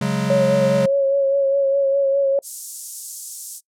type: chord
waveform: square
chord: C# suspended fourth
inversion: none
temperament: equal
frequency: 138.59 / 185 / 207.7 Hz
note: C#3 / F#3 / G#3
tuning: 0 / 0 / 0 cents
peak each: -24 dBFS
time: 0.01-0.86 s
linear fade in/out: 5 ms
type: tone with vibrato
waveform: sine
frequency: 551 Hz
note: C#5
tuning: 11 cents flat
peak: -14 dBFS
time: 0.3-2.39 s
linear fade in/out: 2 ms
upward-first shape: sine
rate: 4.9 Hz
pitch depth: 26 cents each way
type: high-pass noise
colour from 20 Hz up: white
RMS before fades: -28 dBFS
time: 2.42-3.61 s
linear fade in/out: 50 ms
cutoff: 6400 Hz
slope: 24 dB/octave
effects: noise-tail reverb RT60 0.1 s tail -23 dB re dry + low-pass 10000 Hz 12 dB/octave